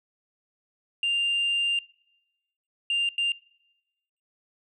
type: tone bursts at uneven times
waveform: sine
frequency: 2794 Hz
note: F7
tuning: in tune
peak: -21 dBFS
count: 3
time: 1.03-1.79 / 2.9-3.09 / 3.18-3.32 s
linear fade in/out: 2 ms
effects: noise-tail reverb RT60 1.0 s tail -25 dB re dry + tanh soft clip ceiling -20 dBFS